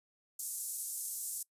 white band-pass noise, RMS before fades -40 dBFS, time 0.39-1.43 s, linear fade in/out 5 ms, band 7300 to 12000 Hz, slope 24 dB/octave, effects noise-tail reverb RT60 0.1 s tail -23 dB re dry + resampled to 32000 Hz

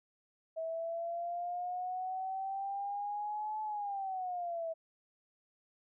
sine exponential two-way sweep, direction up then down, 646 to 864 to 646 Hz, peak -35 dBFS, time 0.56-4.74 s, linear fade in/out 20 ms, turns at 3.62 s, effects none

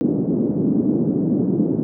white band-pass noise, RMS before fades -19 dBFS, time 0.01-1.83 s, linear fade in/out 0 ms, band 160 to 320 Hz, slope 24 dB/octave, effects none

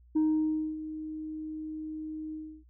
sine tone with ADSR envelope, 311.1 Hz, D#4, in tune, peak -20 dBFS, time 0.15-2.64 s, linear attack 14 ms, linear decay 600 ms, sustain -15 dB, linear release 310 ms, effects tanh soft clip ceiling -21 dBFS + added 60 Hz sine -55 dBFS peak until 2.69 s

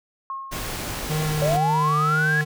sine tone with exponential decay, 1079 Hz, C#6, 47 cents flat, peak -26 dBFS, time 0.3-1.13 s, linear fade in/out 1 ms, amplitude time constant 180 ms
pink noise, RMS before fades -30 dBFS, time 0.51-1.58 s, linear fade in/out 20 ms
square tone with vibrato, 152.9 Hz, D#3, 30 cents flat, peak -23 dBFS, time 1.09-2.45 s, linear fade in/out 20 ms, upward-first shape triangle, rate 2 Hz, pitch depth 25 cents each way
sine linear sweep, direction up, 554.4 to 1700 Hz, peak -19 dBFS, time 1.42-2.41 s, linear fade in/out 0 ms
effects none

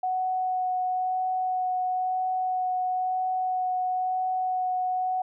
sine tone with vibrato, 740 Hz, F#5, in tune, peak -24 dBFS, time 0.03-5.22 s, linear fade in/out 5 ms, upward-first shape sine, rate 1 Hz, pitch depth 9 cents each way, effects none

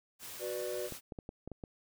white noise, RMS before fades -46 dBFS, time 0.19-1.01 s, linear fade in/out 50 ms
triangle chord, B minor, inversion second, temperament just, 370.4 / 493.9 / 592.7 Hz, F#4 / B4 / D5, +2 / 0 / +16 cents, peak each -38 dBFS, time 0.39-0.9 s, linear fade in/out 50 ms
clicks, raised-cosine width 2 ms, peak -29 dBFS, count 7, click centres 0.923 / 1.122 / 1.188 / 1.291 / 1.476 / 1.517 / 1.638 s
effects none

